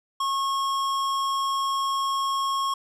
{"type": "tone with hard clipping", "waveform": "sine", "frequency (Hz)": 1090, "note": "C#6", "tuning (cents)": -29, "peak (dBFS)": -25, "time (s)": [0.2, 2.74], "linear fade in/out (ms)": 5, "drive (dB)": 14, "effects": []}